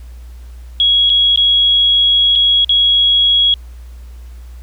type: tone with dropouts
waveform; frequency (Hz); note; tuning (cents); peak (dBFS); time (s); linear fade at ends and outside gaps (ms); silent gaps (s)
sine; 3322; G#7; 0; -8; 0.8-3.54; 1; 1.095-1.1 / 1.36-1.374 / 2.354-2.358 / 2.646-2.693
effects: added 60 Hz sine -30 dBFS peak until 4.62 s + pink hiss -50 dBFS RMS until 4.62 s